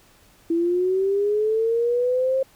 sine linear sweep, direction up, 329.6 to 535 Hz, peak -18 dBFS, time 0.5-2.43 s, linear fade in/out 5 ms, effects pink hiss -55 dBFS RMS until 2.55 s

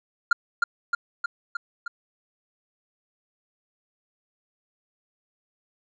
triangle tone with echo, 1400 Hz, F6, 4 cents sharp, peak -12 dBFS, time 0.31-0.33 s, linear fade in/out 5 ms, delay 310 ms, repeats 5, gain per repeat -3 dB, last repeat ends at 1.88 s, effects resampled to 16000 Hz

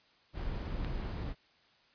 brown noise, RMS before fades -37 dBFS, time 0.33-1.35 s, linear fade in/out 50 ms
click, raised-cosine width 0.3 ms, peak -27 dBFS, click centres 0.847 s
effects white hiss -66 dBFS RMS until 1.94 s + resampled to 11025 Hz

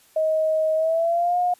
sine tone with pitch glide, 630 to 715.4 Hz, D#5 to F5, +21 to +41 cents, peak -18 dBFS, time 0.16-1.54 s, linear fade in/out 5 ms, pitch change +220 cents, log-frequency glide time 0.75-1.38 s, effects white hiss -56 dBFS RMS until 1.59 s + resampled to 32000 Hz

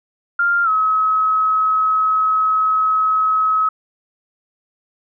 sine tone with pitch glide, 1396.9 to 1281 Hz, F6 to E6, 0 to -50 cents, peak -13 dBFS, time 0.39-3.69 s, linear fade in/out 5 ms, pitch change -150 cents, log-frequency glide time 0.64-0.69 s, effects none

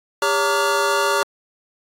square tone cluster, 402.5 / 564 / 914 / 1153 / 1420 Hz, G4 / C#5 / A#5 / D6 / F6, +46 / +30 / -34 / -32 / +28 cents, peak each -24 dBFS, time 0.22-1.23 s, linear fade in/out 2 ms, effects low-pass 12000 Hz 12 dB/octave + AAC 64 kbps

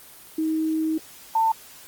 sine tone pair in turn, 316.4 / 894.9 Hz, D#4 / A5, +29 / +29 cents, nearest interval octave + tritone, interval 1800 cents, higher second, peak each -21 / -17 dBFS, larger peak second, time 0.38-0.98 / 1.35-1.52 s, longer first, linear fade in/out 5 ms, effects white hiss -46 dBFS RMS until 1.87 s + Opus 24 kbps

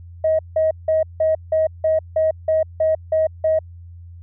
sine tone bursts, 633 Hz, D#5, 30 cents sharp, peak -13 dBFS, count 11, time 0.24-3.59 s, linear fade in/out 5 ms, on 150 ms, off 170 ms, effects tanh soft clip ceiling -9 dBFS + added 86 Hz sine -36 dBFS peak until 4.22 s

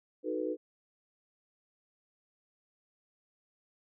sine chord, B dominant seventh, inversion first, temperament equal, 311.1 / 370 / 440 / 493.9 Hz, D#4 / F#4 / A4 / B4, 0 / 0 / 0 / 0 cents, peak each -36 / -38 / -38 / -36 dBFS, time 0.23-0.57 s, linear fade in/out 50 ms, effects none

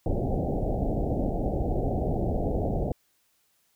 pink low-pass noise, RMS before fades -27 dBFS, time 0.06-2.92 s, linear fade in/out 2 ms, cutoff 780 Hz, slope 96 dB/octave, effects white hiss -69 dBFS RMS until 3.75 s

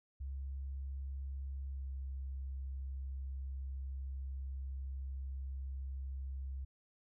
sine tone with pitch glide, 67.8 to 66.83 Hz, C#2 to C2, -38 to +37 cents, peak -39 dBFS, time 0.2-6.65 s, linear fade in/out 10 ms, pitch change -25 cents, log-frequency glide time 1.71-1.86 s, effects none

